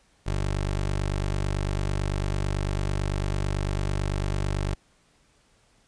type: tone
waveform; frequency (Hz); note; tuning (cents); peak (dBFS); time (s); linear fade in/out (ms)
20% pulse; 49; G1; 0; -20; 0.26-4.75; 10
effects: pink hiss -63 dBFS RMS until 5.87 s + resampled to 22050 Hz